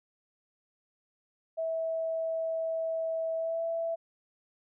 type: tone with pitch glide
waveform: sine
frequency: 651 to 663.1 Hz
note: E5 to E5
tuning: -22 to +10 cents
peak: -29 dBFS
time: 1.57-3.96 s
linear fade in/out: 20 ms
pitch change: +32 cents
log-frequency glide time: 3.36-3.63 s
effects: none